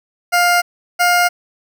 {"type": "tone pair in turn", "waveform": "20% pulse", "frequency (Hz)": [704, 707.3], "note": ["F5", "F5"], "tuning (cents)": [14, 22], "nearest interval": "unison", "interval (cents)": 8, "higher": "second", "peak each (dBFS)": -6, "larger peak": "neither", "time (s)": [[0.32, 0.62], [0.99, 1.29]], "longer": "neither", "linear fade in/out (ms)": 20, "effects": []}